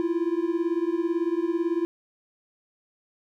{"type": "beating tone pair", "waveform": "triangle", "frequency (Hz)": [330, 348], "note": ["E4", "F4"], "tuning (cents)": [2, -6], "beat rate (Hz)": 18, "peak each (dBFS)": -24, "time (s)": [0, 1.85], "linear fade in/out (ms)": 0, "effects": []}